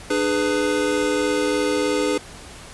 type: chord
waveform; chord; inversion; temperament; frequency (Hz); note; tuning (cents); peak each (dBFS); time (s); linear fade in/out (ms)
square; G# diminished; second; just; 299 / 415.3 / 498.4; D4 / G#4 / B4; +31 / 0 / +16; -24; 0.1-2.18; 5
effects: pink hiss -40 dBFS RMS until 2.73 s + resampled to 24000 Hz